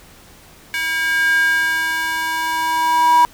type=tone with high-pass filter sweep; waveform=square; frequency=322.6 Hz; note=E4; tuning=37 cents flat; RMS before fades=-17 dBFS; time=0.74-3.25 s; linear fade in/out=0 ms; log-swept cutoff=1900 to 970 Hz; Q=7.6; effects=pink hiss -45 dBFS RMS until 3.33 s